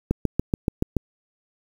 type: click train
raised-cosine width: 3 ms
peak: -7 dBFS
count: 7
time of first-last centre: 0.11-0.967 s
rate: 7 Hz
effects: 7-bit